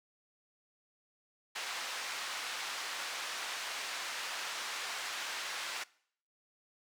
pink band-pass noise, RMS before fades -40 dBFS, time 1.55-5.84 s, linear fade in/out 10 ms, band 1100 to 6200 Hz, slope 12 dB/octave, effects noise-tail reverb RT60 0.6 s tail -22 dB re dry

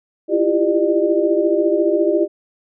sine tone cluster, 331.3 / 345.7 / 397 / 602 Hz, E4 / F4 / G4 / D5, +9 / -18 / +22 / +43 cents, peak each -19 dBFS, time 0.28-2.28 s, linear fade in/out 50 ms, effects none

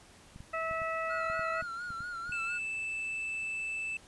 clicks, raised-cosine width 5 ms, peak -35 dBFS, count 10, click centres 0.361 / 0.405 / 0.712 / 0.818 / 1.3 / 1.394 / 1.625 / 1.905 / 2.006 / 2.295 s
harmonic tone, 650 Hz, E5, 24 cents flat, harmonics 1 / 2 / 3 / 4, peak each -36 / -35 / -39 / -42 dBFS, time 0.53-1.62 s, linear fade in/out 10 ms
triangle tone with vibrato, 1396.9 Hz, F6, in tune, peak -35 dBFS, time 1.09-2.59 s, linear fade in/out 20 ms, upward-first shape sine, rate 4.3 Hz, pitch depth 64 cents each way
triangle tone, 2637 Hz, E7, in tune, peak -32 dBFS, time 2.32-3.97 s, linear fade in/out 2 ms
effects pink hiss -57 dBFS RMS until 4.07 s + resampled to 24000 Hz

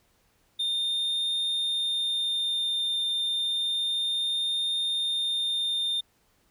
triangle tone with vibrato, 3627 Hz, A#7, 48 cents flat, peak -24 dBFS, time 0.59-6.01 s, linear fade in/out 10 ms, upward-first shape triangle, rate 0.3 Hz, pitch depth 8 cents each way, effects pink hiss -67 dBFS RMS until 6.5 s

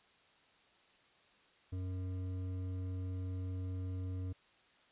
triangle tone with hard clipping, 92.5 Hz, F#2, in tune, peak -39 dBFS, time 1.72-4.33 s, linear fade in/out 10 ms, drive 13 dB, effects white hiss -67 dBFS RMS until 4.91 s + resampled to 8000 Hz

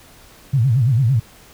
sine tone with vibrato, 123.9 Hz, B2, 6 cents sharp, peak -12 dBFS, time 0.53-1.2 s, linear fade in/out 10 ms, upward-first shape sine, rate 8.9 Hz, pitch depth 220 cents each way, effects pink hiss -46 dBFS RMS until 1.53 s

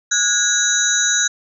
sine tone cluster, 1453 / 1649 / 3906 / 6060 / 6690 Hz, F#6 / G#6 / B7 / F#8 / G#8, -32 / -13 / -20 / +40 / +12 cents, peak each -22 / -23 / -21 / -20 / -19 dBFS, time 0.11-1.28 s, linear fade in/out 10 ms, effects none

